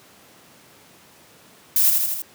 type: noise with echo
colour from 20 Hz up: violet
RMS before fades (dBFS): -17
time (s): 1.76-1.9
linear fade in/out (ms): 2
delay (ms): 80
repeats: 4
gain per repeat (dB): -3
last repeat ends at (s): 2.22
effects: pink hiss -50 dBFS RMS until 2.34 s + high-pass 150 Hz 12 dB/octave